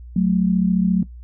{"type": "tone pair together", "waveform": "sine", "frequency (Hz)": [183.7, 218.2], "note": ["F#3", "A3"], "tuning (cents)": [-12, -14], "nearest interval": "minor third", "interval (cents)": 298, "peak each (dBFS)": [-15, -20], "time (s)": [0.16, 1.03], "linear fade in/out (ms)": 5, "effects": ["noise-tail reverb RT60 0.1 s tail -17 dB re dry", "added 60 Hz sine -35 dBFS peak until 1.23 s"]}